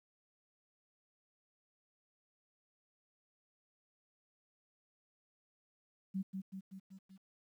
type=tone with echo; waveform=sine; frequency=191.3 Hz; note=G3; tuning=42 cents flat; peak=-34 dBFS; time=6.14-6.23 s; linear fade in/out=20 ms; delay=190 ms; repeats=5; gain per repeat=-4 dB; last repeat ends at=7.18 s; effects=12-bit